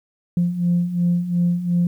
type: beating tone pair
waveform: sine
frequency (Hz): 172.6 / 175.4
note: F3 / F3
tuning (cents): -20 / +8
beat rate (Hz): 2.8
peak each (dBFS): -22 / -17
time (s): 0.37-1.87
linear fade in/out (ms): 2
effects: tanh soft clip ceiling -11 dBFS + 9-bit